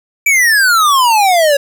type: exponential sweep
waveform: square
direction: down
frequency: 2350 to 551 Hz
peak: -8 dBFS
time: 0.26-1.57 s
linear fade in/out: 5 ms
effects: none